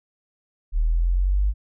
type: exponential sweep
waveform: sine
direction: up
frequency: 38 to 51.8 Hz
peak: -17 dBFS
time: 0.72-1.54 s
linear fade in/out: 50 ms
effects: none